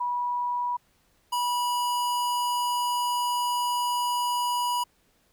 sine / square tone pair in turn, 975 / 975 Hz, B5 / B5, -23 / -23 cents, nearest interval unison, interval 0 cents, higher neither, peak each -25 dBFS, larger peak neither, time 0-0.77 / 1.32-4.84 s, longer second, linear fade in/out 10 ms, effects pink hiss -66 dBFS RMS until 5.32 s

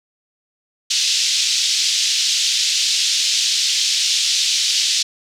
pink band-pass noise, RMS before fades -18 dBFS, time 0.9-5.03 s, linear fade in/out 10 ms, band 3300 to 6400 Hz, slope 24 dB/octave, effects none

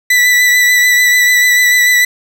40% pulse tone with vibrato, 1975.5 Hz, B6, in tune, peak -6 dBFS, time 0.1-2.05 s, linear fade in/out 5 ms, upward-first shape sine, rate 6.8 Hz, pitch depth 20 cents each way, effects none

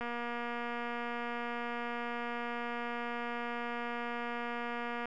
click train, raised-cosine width 0.5 ms, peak -24 dBFS, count 1202, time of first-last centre 0.01-5.056 s, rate 238 Hz, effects none

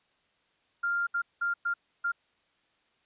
sine tone bursts at uneven times, 1396.9 Hz, F6, in tune, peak -26 dBFS, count 5, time 0.83-1.07 / 1.14-1.22 / 1.41-1.54 / 1.65-1.74 / 2.04-2.12 s, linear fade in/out 10 ms, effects white hiss -70 dBFS RMS until 3.05 s + resampled to 8000 Hz

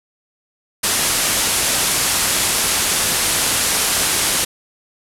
white low-pass noise, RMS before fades -18 dBFS, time 0.83-4.45 s, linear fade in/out 10 ms, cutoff 12000 Hz, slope 48 dB/octave, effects none

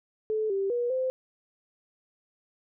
sine tone with pitch steps, 433.8 / 391.3 / 481.9 / 517 Hz, A4 / G4 / B4 / C5, -25 / -3 / -43 / -21 cents, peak -25 dBFS, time 0.3-1.1 s, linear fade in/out 0 ms, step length 200 ms, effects none

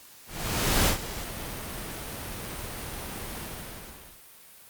pink noise with ADSR envelope, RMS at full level -22 dBFS, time 0.26-4.23 s, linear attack 610 ms, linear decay 100 ms, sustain -14 dB, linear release 830 ms, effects white hiss -51 dBFS RMS until 4.69 s + Opus 48 kbps

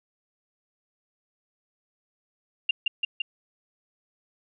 sine tone with echo, 2794 Hz, F7, in tune, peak -18 dBFS, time 2.69-2.71 s, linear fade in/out 5 ms, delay 170 ms, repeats 3, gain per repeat -2 dB, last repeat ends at 3.22 s, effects none

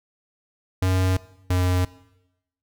square tone pair in turn, 93 / 90.72 Hz, F#2 / F#2, +9 / -34 cents, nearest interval unison, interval 43 cents, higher first, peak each -19 dBFS, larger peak neither, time 0.82-1.17 / 1.5-1.85 s, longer neither, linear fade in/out 5 ms, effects noise-tail reverb RT60 0.9 s tail -19 dB re dry

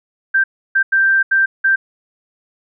sine tone bursts at uneven times, 1571 Hz, G6, 3 cents sharp, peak -10 dBFS, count 5, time 0.34-0.44 / 0.75-0.83 / 0.92-1.23 / 1.31-1.46 / 1.64-1.76 s, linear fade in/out 10 ms, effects none

